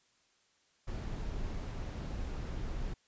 brown noise, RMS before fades -38 dBFS, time 0.87-2.94 s, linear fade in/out 10 ms, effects white hiss -71 dBFS RMS until 3.07 s + resampled to 16000 Hz

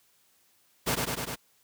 pink noise with echo, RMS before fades -27 dBFS, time 0.86-0.96 s, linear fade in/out 20 ms, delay 100 ms, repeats 4, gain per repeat -2 dB, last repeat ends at 1.36 s, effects white hiss -66 dBFS RMS until 1.63 s + high-pass 60 Hz 12 dB/octave

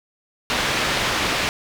white low-pass noise, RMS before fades -22 dBFS, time 0.5-1.49 s, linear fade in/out 0 ms, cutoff 3200 Hz, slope 12 dB/octave, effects none

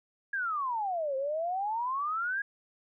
sine exponential two-way sweep, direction down then up, 1661.2 to 523.3 to 1661.2 Hz, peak -29 dBFS, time 0.33-2.42 s, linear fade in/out 5 ms, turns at 1.16 s, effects none

